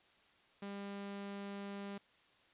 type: tone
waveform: sawtooth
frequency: 200 Hz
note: G3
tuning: 35 cents sharp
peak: -39 dBFS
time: 0.62-1.98 s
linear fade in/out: 5 ms
effects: white hiss -68 dBFS RMS until 2.53 s + resampled to 8000 Hz